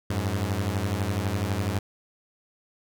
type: beating tone pair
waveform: sawtooth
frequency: 92.1 / 104.1 Hz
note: F#2 / G#2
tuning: -7 / +5 cents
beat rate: 12 Hz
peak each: -24 dBFS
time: 0.1-1.79 s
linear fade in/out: 5 ms
effects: none